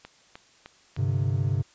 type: click train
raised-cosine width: 0.3 ms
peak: -25 dBFS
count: 4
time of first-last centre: 0.05-0.965 s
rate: 3.28 Hz
type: chord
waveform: triangle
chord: G suspended fourth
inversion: none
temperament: equal with one note detuned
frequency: 99.54 / 130.81 / 146.83 Hz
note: G2 / C3 / D3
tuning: +27 / 0 / 0 cents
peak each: -24 / -24 / -29 dBFS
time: 0.97-1.63 s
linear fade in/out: 20 ms
effects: white hiss -58 dBFS RMS until 1.74 s + resampled to 16000 Hz